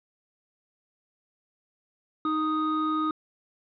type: tone pair together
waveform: triangle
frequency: 311.1 / 1244.5 Hz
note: D#4 / D#6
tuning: 0 / 0 cents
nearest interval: 2 octaves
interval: 2400 cents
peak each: -25 dBFS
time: 2.25-3.11 s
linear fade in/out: 2 ms
effects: resampled to 11025 Hz